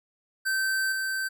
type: tone with level steps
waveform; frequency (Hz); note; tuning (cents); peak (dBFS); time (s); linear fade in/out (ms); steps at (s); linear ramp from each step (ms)
square; 1549; G6; -21; -25 / -28; 0.45-1.29; 20; 0.92; 2
effects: none